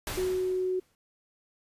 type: noise with exponential decay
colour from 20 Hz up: pink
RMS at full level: -32 dBFS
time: 0.07-0.95 s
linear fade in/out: 1 ms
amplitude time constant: 190 ms
type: tone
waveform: sine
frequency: 370 Hz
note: F#4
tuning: in tune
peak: -26 dBFS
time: 0.17-0.8 s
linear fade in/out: 10 ms
effects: resampled to 32000 Hz